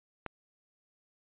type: click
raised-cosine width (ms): 0.5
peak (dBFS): -21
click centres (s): 0.263
effects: resampled to 8000 Hz